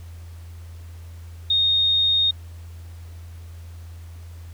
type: tone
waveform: sine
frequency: 3700 Hz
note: A#7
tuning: 14 cents flat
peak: -16 dBFS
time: 1.5-2.31 s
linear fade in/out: 5 ms
effects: added 84 Hz sine -36 dBFS peak until 4.53 s + pink hiss -53 dBFS RMS until 4.53 s